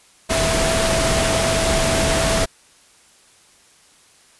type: tone in noise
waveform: sine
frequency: 656 Hz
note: E5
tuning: 9 cents flat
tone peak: -21 dBFS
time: 0.29-2.46 s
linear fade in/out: 20 ms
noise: pink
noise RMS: -19 dBFS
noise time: 0.29-2.46 s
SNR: -5 dB
effects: white hiss -52 dBFS RMS until 4.39 s + resampled to 24000 Hz